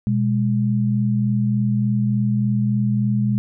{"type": "tone pair together", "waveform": "sine", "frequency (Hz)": [122.6, 206], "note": ["B2", "G#3"], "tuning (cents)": [-12, -14], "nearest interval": "major sixth", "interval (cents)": 898, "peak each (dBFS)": -19, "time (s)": [0.07, 3.38], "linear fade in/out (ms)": 0, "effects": []}